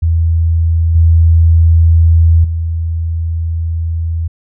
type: tone with level steps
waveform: sine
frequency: 82.41 Hz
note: E2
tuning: in tune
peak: -8 / -4 / -13 dBFS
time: 0.02-4.28 s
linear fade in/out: 10 ms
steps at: 0.95 / 2.44 s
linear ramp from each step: 5 ms
effects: none